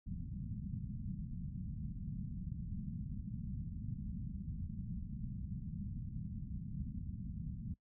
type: low-pass noise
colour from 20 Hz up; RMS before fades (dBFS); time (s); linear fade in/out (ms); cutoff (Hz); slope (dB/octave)
white; -43; 0.06-7.74; 5; 210; 48
effects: noise-tail reverb RT60 0.1 s tail -21 dB re dry